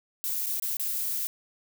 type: noise with dropouts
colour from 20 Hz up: violet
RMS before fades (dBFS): -30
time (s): 0.24-1.27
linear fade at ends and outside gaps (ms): 0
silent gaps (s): 0.461-0.467 / 0.598-0.623 / 0.769-0.797
effects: none